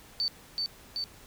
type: tone with echo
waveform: sine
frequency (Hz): 4543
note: C#8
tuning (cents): +42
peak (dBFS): -26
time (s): 0.2-0.28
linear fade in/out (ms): 0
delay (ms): 380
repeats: 2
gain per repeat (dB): -2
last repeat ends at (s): 1.04
effects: pink hiss -53 dBFS RMS until 1.26 s